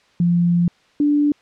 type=tone pair in turn; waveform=sine; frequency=173.2 / 292.6 Hz; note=F3 / D4; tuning=-14 / -6 cents; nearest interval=major sixth; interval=908 cents; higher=second; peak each=-13 dBFS; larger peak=neither; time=0.2-0.68 / 1-1.32 s; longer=first; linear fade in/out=2 ms; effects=white hiss -56 dBFS RMS until 1.41 s + low-pass 4000 Hz 12 dB/octave